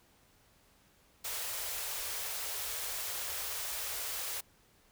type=band-stop noise; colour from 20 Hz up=white; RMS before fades=-38 dBFS; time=1.24-4.41 s; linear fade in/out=10 ms; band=100 to 400 Hz; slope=48 dB/octave; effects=pink hiss -66 dBFS RMS until 4.91 s